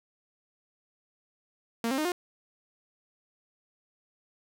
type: tone with pitch steps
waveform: sawtooth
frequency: 230.7 / 266.5 / 307.9 / 355.8 Hz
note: A#3 / C4 / D#4 / F4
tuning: -18 / +32 / -18 / +32 cents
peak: -23 dBFS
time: 1.84-2.12 s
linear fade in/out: 2 ms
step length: 70 ms
effects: none